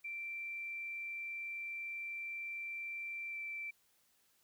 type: tone with pitch glide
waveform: sine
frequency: 2349 to 2335 Hz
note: D7 to D7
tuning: 0 to -11 cents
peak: -40 dBFS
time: 0.04-3.71 s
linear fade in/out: 10 ms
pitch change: -11 cents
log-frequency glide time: 3.3-3.36 s
effects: white hiss -73 dBFS RMS until 4.43 s